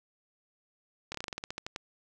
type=slowing click train; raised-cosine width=0.2 ms; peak=-19 dBFS; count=13; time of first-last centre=1.12-1.761 s; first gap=25 ms; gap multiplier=1.13; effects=none